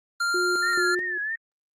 square tone, 1393 Hz, F6, 5 cents flat, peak -23 dBFS, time 0.2-0.95 s, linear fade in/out 5 ms
sine tone with tremolo, 359.8 Hz, F#4, 48 cents flat, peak -25 dBFS, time 0.34-1.18 s, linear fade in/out 5 ms, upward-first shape square, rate 2.3 Hz, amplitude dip 75%
sine tone with vibrato, 1761 Hz, A6, 1 cent sharp, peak -26 dBFS, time 0.62-1.36 s, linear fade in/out 10 ms, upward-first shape triangle, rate 3 Hz, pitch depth 110 cents each way
effects low-pass 9000 Hz 12 dB/octave + Opus 24 kbps

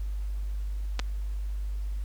clicks, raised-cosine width 0.2 ms, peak -14 dBFS, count 2, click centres 0.993 / 0.997 s, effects added 50 Hz sine -29 dBFS peak until 2.04 s + pink hiss -57 dBFS RMS until 2.04 s

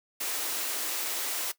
white high-pass noise, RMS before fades -32 dBFS, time 0.2-1.52 s, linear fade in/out 10 ms, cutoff 260 Hz, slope 96 dB/octave, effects noise-tail reverb RT60 0.1 s tail -17 dB re dry

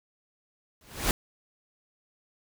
pink noise with exponential growth, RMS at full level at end -22 dBFS, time 0.81-1.11 s, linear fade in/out 1 ms, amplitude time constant 65 ms, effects none

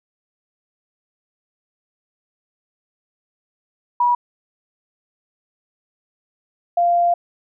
sine tone pair in turn, 969 / 694.5 Hz, B5 / F5, -33 / -10 cents, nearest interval tritone, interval 577 cents, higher first, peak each -13 dBFS, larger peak neither, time 4-4.15 / 6.77-7.14 s, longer second, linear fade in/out 5 ms, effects none

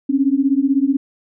sine beating tone pair, 266.1 / 282.1 Hz, C4 / C#4, +29 / +30 cents, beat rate 16 Hz, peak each -16 dBFS, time 0.09-0.97 s, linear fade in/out 10 ms, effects none

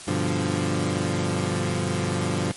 20% pulse chord, G dominant seventh, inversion none, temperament equal, 98 / 123.47 / 146.83 / 174.61 Hz, G2 / B2 / D3 / F3, 0 / 0 / 0 / 0 cents, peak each -23 / -25 / -24 / -23 dBFS, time 0.07-2.52 s, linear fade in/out 10 ms, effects white hiss -40 dBFS RMS until 2.56 s + MP3 48 kbps

